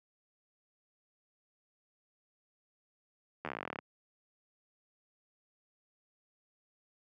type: slowing click train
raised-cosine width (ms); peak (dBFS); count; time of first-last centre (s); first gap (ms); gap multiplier
0.5; -22; 18; 3.45-3.789; 12; 1.06
effects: high-pass 150 Hz 12 dB/octave